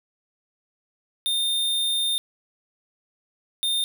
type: tone pair in turn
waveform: square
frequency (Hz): 3632 / 3632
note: A#7 / A#7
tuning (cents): -46 / -46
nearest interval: unison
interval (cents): 0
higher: neither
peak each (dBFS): -22 / -22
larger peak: neither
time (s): 1.26-2.18 / 3.63-3.84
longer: first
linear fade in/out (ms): 0
effects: none